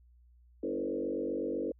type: tone with frequency modulation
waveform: sine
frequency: 392 Hz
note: G4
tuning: in tune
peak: -31 dBFS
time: 0.63-1.72 s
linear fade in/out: 5 ms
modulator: 48 Hz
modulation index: 2.7
effects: added 60 Hz sine -58 dBFS peak until 1.79 s